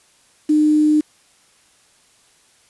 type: tone with quantisation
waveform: sine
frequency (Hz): 303.6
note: D#4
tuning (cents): -42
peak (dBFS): -11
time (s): 0.49-1.01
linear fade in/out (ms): 10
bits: 6
effects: white hiss -55 dBFS RMS until 2.69 s + resampled to 24000 Hz